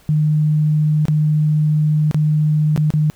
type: tone with dropouts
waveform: sine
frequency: 152.4 Hz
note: D#3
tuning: 36 cents flat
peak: -12 dBFS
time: 0.09-3.1 s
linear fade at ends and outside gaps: 0 ms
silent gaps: 1.054-1.083 / 2.112-2.145 / 2.762-2.776 / 2.904-2.938 s
effects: pink hiss -51 dBFS RMS until 3.15 s